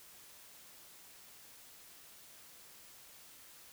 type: silence
effects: white hiss -57 dBFS RMS until 3.72 s